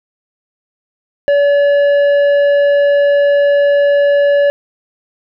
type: tone with tanh clipping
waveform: triangle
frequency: 571 Hz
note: D5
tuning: 49 cents flat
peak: -9 dBFS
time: 1.28-4.5 s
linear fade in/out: 0 ms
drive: 12 dB
effects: none